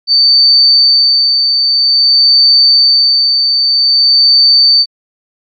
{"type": "tone with tremolo", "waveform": "sine", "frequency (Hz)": 4568, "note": "D8", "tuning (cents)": -49, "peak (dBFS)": -3, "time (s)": [0.07, 4.86], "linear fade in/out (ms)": 50, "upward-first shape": "sine", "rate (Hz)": 0.51, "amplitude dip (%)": 40, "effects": ["MP3 48 kbps"]}